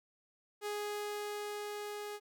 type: tone with level ramp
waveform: sawtooth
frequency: 415.3 Hz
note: G#4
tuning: in tune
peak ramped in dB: -32 to -37 dBFS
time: 0.61-2.2 s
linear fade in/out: 50 ms
effects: none